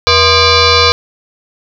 sine tone with frequency modulation, 1787 Hz, A6, 26 cents sharp, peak -5 dBFS, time 0.07-0.92 s, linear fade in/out 0 ms, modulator 567 Hz, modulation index 5.5, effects none

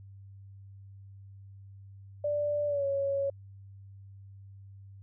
sine tone with pitch glide, 587.3 to 554.3 Hz, D5 to C#5, 0 to 0 cents, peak -27 dBFS, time 2.24-3.3 s, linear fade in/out 5 ms, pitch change -100 cents, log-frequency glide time 2.67-2.85 s, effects added 98 Hz sine -47 dBFS peak until 5.02 s

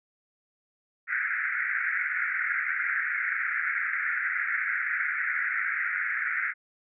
pink band-pass noise, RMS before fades -29 dBFS, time 1.07-6.54 s, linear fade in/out 50 ms, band 1400 to 2200 Hz, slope 96 dB/octave, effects none

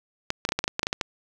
clicks, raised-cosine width 0.2 ms, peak -7 dBFS, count 12, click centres 0.304 / 0.451 / 0.49 / 0.521 / 0.59 / 0.641 / 0.679 / 0.794 / 0.831 / 0.869 / 0.929 / 1.012 s, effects none

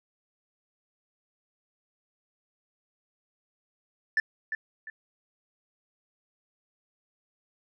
sine tone with echo, 1760 Hz, A6, in tune, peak -18 dBFS, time 4.17-4.2 s, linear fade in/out 2 ms, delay 350 ms, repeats 2, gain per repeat -10 dB, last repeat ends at 4.9 s, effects tanh soft clip ceiling -20 dBFS

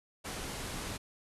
pink low-pass noise, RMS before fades -40 dBFS, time 0.24-0.98 s, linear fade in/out 20 ms, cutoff 12000 Hz, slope 48 dB/octave, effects resampled to 32000 Hz

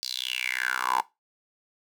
10% pulse tone with high-pass filter sweep, 63 Hz, B1, 35 cents sharp, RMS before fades -29 dBFS, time 0.03-1.01 s, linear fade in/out 0 ms, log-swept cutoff 4700 to 870 Hz, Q 6.9, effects noise-tail reverb RT60 0.2 s tail -18 dB re dry

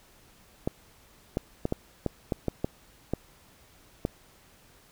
clicks, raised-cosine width 2 ms, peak -13 dBFS, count 10, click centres 0.675 / 1.371 / 1.654 / 1.724 / 2.063 / 2.322 / 2.483 / 2.645 / 3.136 / 4.051 s, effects pink hiss -58 dBFS RMS until 4.91 s

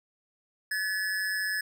square tone with amplitude modulation, 1714 Hz, A6, 46 cents flat, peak -26 dBFS, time 0.71-1.61 s, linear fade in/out 5 ms, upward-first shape sine, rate 190 Hz, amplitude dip 60%, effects none

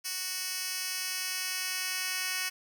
10% pulse tone with high-pass filter sweep, 370 Hz, F#4, in tune, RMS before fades -34 dBFS, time 0.04-2.5 s, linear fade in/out 20 ms, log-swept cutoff 4300 to 2600 Hz, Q 0.87, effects none

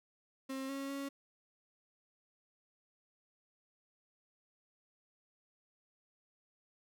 35% pulse tone with pitch steps, 266.8 / 274.3 / 277.2 Hz, C4 / C#4 / C#4, +34 / -18 / 0 cents, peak -37 dBFS, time 0.49-1.09 s, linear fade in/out 10 ms, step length 200 ms, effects none

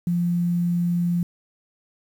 sine tone with quantisation, 173.9 Hz, F3, 7 cents flat, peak -19 dBFS, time 0.07-1.23 s, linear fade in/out 2 ms, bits 8, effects none

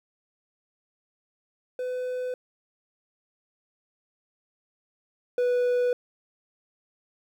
triangle tone pair in turn, 503 / 492.1 Hz, B4 / B4, +32 / -6 cents, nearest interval unison, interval 38 cents, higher first, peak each -26 / -19 dBFS, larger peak second, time 1.79-2.34 / 5.38-5.93 s, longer neither, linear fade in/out 2 ms, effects 10-bit

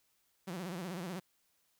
sawtooth tone with vibrato, 178.9 Hz, F3, 42 cents sharp, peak -35 dBFS, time 0.47-1.2 s, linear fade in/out 10 ms, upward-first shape sine, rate 16 Hz, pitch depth 140 cents each way, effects white hiss -75 dBFS RMS until 1.79 s

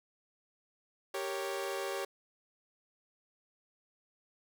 sawtooth chord, G diminished, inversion none, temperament equal, 392 / 466.2 / 554.4 Hz, G4 / Bb4 / Db5, 0 / 0 / 0 cents, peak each -34 / -39 / -35 dBFS, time 1.14-2.05 s, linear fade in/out 5 ms, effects none

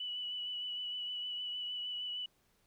sine tone with vibrato, 2960 Hz, F#7, in tune, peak -37 dBFS, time 0-2.26 s, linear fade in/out 5 ms, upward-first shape sine, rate 6.5 Hz, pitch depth 19 cents each way, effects pink hiss -73 dBFS RMS until 2.66 s

